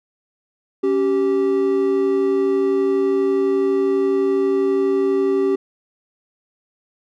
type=tone pair together; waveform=triangle; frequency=276.6 / 388.7 Hz; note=C#4 / G4; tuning=-4 / -15 cents; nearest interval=tritone; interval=589 cents; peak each=-20 / -14 dBFS; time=0.83-5.56 s; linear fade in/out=10 ms; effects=none